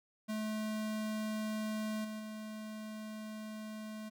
square tone with level steps, 215.8 Hz, A3, 33 cents flat, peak -36 / -41 / -43 dBFS, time 0.28-4.1 s, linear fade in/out 20 ms, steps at 2.04 / 2.19 s, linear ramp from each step 10 ms, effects none

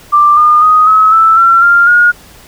sine tone with pitch steps, 1181 / 1214.2 / 1248.3 / 1283.4 / 1319.5 / 1356.6 / 1394.8 / 1434 Hz, D6 / D#6 / D#6 / E6 / E6 / E6 / F6 / F6, +9 / -43 / +5 / -47 / +1 / +49 / -3 / +45 cents, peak -3 dBFS, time 0.12-2.12 s, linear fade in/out 20 ms, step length 250 ms, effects pink hiss -38 dBFS RMS until 2.47 s

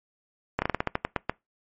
slowing click train, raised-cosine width 0.5 ms, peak -9 dBFS, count 11, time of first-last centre 0.59-1.296 s, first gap 30 ms, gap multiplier 1.18, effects noise-tail reverb RT60 0.2 s tail -23 dB re dry + MP3 32 kbps

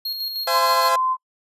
square tone with tremolo, 4269 Hz, C8, 34 cents sharp, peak -24 dBFS, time 0.05-0.89 s, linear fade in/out 5 ms, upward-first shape square, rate 6.5 Hz, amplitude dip 40%
25% pulse chord, C augmented, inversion none, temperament equal with one note detuned, 523.3 / 675.4 / 830.6 Hz, C5 / E5 / G#5, 0 / +42 / 0 cents, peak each -21 / -20 / -23 dBFS, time 0.47-0.96 s, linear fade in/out 5 ms
sine tone, 1033 Hz, C6, 22 cents flat, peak -18 dBFS, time 0.49-1.17 s, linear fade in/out 50 ms
effects noise-tail reverb RT60 0.1 s tail -25 dB re dry + resampled to 32000 Hz

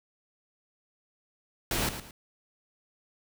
pink noise with echo, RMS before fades -29 dBFS, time 1.71-1.89 s, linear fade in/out 2 ms, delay 110 ms, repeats 2, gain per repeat -10 dB, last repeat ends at 2.11 s, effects none

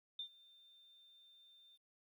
sine tone with ADSR envelope, 3592 Hz, A7, 35 cents sharp, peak -40 dBFS, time 0.19-1.78 s, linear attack 4 ms, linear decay 86 ms, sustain -22 dB, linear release 32 ms, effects 13-bit

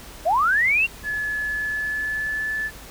sine linear sweep, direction up, 590 to 2800 Hz, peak -16 dBFS, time 0.25-0.87 s, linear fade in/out 20 ms
sine tone with pitch glide, 1712 to 1739.9 Hz, A6 to A6, -48 to -20 cents, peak -23 dBFS, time 1.03-2.71 s, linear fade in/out 50 ms, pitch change +28 cents, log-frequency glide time 1.35-2.55 s
effects added 50 Hz sine -44 dBFS peak until 2.9 s + pink hiss -42 dBFS RMS until 2.9 s

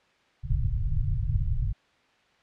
pink low-pass noise, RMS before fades -26 dBFS, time 0.43-1.73 s, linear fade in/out 10 ms, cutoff 150 Hz, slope 96 dB/octave, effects white hiss -63 dBFS RMS until 2.42 s + low-pass 3000 Hz 12 dB/octave

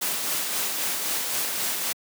white noise with tremolo, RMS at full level -26 dBFS, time 0.01-1.93 s, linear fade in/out 10 ms, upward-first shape sine, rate 3.8 Hz, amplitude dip 30%, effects high-pass 200 Hz 12 dB/octave

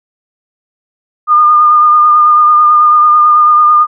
sine tone with vibrato, 1214 Hz, D#6, 43 cents flat, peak -3 dBFS, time 1.27-3.87 s, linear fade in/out 50 ms, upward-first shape triangle, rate 9.1 Hz, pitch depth 25 cents each way, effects none

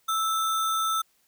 sine tone with sample-and-hold, 1318.5 Hz, E6, in tune, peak -23 dBFS, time 0.08-1.02 s, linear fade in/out 10 ms, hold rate 4900 Hz, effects white hiss -67 dBFS RMS until 1.27 s

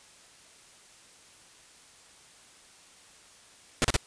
pink noise bursts, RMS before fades -23 dBFS, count 3, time 3.82-3.964 s, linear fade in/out 0 ms, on 24 ms, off 36 ms, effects white hiss -55 dBFS RMS until 4.06 s + resampled to 22050 Hz

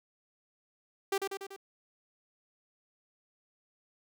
sawtooth tone with echo, 392 Hz, G4, in tune, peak -24 dBFS, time 1.12-1.18 s, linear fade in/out 5 ms, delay 96 ms, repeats 4, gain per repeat -4 dB, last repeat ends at 1.564 s, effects none

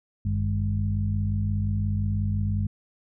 harmonic tone with a mistuned harmonic, 51.3 Hz, G#1, 21 cents flat, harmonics 1 / 2 / 3 / 4, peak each -31 / -24 / -36 / -31 dBFS, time 0.25-2.67 s, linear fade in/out 5 ms, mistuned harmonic 2, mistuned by -96 cents, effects none

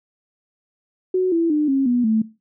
sine tone with pitch steps, 370 / 333.5 / 300.5 / 270.9 / 244.1 / 220 Hz, F#4 / E4 / D4 / C#4 / B3 / A3, 0 / +20 / +40 / -40 / -20 / 0 cents, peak -15 dBFS, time 1.14-2.22 s, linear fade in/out 5 ms, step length 180 ms, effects noise-tail reverb RT60 0.3 s tail -20 dB re dry

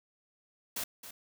white noise with echo, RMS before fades -36 dBFS, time 0.76-0.84 s, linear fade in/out 5 ms, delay 270 ms, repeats 1, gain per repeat -11 dB, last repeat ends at 1.11 s, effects none

